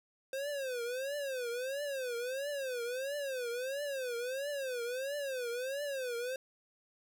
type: tone with vibrato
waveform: square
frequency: 523.3 Hz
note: C5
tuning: in tune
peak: -36 dBFS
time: 0.33-6.36 s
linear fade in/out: 2 ms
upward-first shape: triangle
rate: 1.5 Hz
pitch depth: 210 cents each way
effects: none